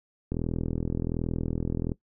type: click train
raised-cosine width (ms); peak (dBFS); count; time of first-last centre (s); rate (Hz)
3; -16; 67; 0.32-1.918; 41.3
effects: noise-tail reverb RT60 0.1 s tail -18 dB re dry